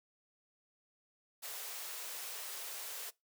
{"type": "high-pass noise", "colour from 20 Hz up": "white", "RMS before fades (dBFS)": -44, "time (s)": [1.42, 3.11], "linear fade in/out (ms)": 20, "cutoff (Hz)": 390, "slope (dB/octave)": 48, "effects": ["noise-tail reverb RT60 0.2 s tail -22 dB re dry"]}